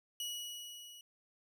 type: tone with level ramp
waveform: sawtooth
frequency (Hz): 2920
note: F#7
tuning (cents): -24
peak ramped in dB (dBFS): -34 to -49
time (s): 0.2-1.01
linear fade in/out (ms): 2
effects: none